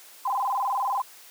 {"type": "tone with vibrato", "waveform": "sine", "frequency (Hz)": 903, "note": "A5", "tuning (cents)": 45, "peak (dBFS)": -23, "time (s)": [0.25, 1.02], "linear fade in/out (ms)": 5, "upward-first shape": "square", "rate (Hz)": 20, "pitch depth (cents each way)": 220, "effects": ["white hiss -49 dBFS RMS until 1.3 s", "high-pass 400 Hz 12 dB/octave"]}